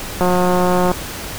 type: click train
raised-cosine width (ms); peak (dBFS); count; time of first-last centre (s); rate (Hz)
1; -3; 128; 0.21-0.916; 180
effects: pink hiss -28 dBFS RMS until 1.38 s